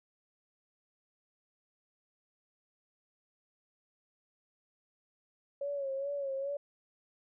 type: tone with vibrato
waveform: sine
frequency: 554.4 Hz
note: C#5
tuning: in tune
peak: -33 dBFS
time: 5.61-6.57 s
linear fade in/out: 5 ms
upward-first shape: sine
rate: 2.4 Hz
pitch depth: 56 cents each way
effects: none